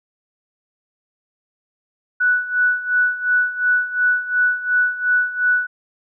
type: tone with tremolo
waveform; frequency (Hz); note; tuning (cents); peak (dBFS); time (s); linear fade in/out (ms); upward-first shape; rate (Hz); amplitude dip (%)
sine; 1480; F#6; 0; -12; 2.2-5.67; 10; sine; 2.8; 80
effects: none